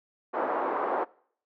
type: band-pass noise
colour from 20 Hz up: white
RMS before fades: -29 dBFS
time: 0.33-1.05 s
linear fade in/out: 20 ms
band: 330 to 1100 Hz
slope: 24 dB/octave
effects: noise-tail reverb RT60 0.6 s tail -24 dB re dry